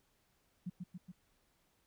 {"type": "tone with echo", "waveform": "sine", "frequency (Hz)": 180, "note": "F#3", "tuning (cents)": -47, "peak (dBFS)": -37, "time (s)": [0.66, 0.7], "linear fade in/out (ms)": 10, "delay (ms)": 140, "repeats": 3, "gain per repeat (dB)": -3, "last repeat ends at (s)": 1.12, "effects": ["pink hiss -75 dBFS RMS until 1.86 s"]}